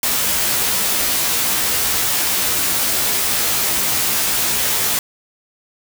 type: noise with comb filter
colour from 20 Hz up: white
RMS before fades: -18 dBFS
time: 0.03-4.99 s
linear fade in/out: 2 ms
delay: 15 ms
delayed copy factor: +0.85
effects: none